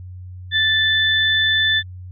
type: tone pair together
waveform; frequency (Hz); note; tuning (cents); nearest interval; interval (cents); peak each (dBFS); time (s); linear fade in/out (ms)
sine; 1760 / 3517; A6 / A7; 0 / -1; octave; 1199; -17; 0.51-1.83; 50
effects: added 91 Hz sine -32 dBFS peak until 2.11 s